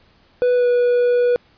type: tone with pitch glide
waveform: triangle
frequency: 493.9 to 487.4 Hz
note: B4 to B4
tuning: 0 to -23 cents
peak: -11 dBFS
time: 0.42-1.36 s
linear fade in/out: 0 ms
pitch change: -23 cents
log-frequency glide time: 0.55-0.67 s
effects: pink hiss -55 dBFS RMS until 1.57 s + resampled to 11025 Hz